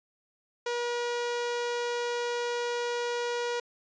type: tone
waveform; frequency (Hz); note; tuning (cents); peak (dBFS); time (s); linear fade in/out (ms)
sawtooth; 480; B4; -49; -25; 0.66-3.6; 5
effects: resampled to 16000 Hz